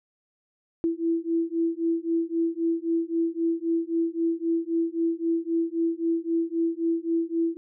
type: beating tone pair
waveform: sine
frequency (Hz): 330.2 / 334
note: E4 / E4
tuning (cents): +3 / +23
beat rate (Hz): 3.8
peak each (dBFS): -26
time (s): 0.84-7.57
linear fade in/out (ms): 0
effects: none